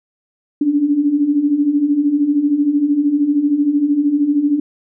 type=beating tone pair; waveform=sine; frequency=280 / 293 Hz; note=C#4 / D4; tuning=+18 / -4 cents; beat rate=13 Hz; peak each=-19 / -13 dBFS; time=0.61-4.6 s; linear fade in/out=5 ms; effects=none